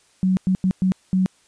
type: tone bursts at uneven times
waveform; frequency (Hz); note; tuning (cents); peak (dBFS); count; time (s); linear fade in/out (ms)
sine; 186.9; F#3; +18; -15; 5; 0.23-0.37 / 0.47-0.55 / 0.64-0.71 / 0.82-0.92 / 1.13-1.26; 0
effects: white hiss -58 dBFS RMS until 1.47 s + resampled to 22050 Hz